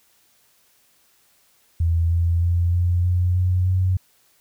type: tone with pitch steps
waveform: sine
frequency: 83.5 / 84.96 / 86.44 / 87.96 / 89.49 / 91.06 / 92.65 Hz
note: E2 / F2 / F2 / F2 / F2 / F#2 / F#2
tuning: +23 / -47 / -17 / +13 / +43 / -27 / +3 cents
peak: -16 dBFS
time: 1.8-3.97 s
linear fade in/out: 5 ms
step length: 310 ms
effects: white hiss -60 dBFS RMS until 4.4 s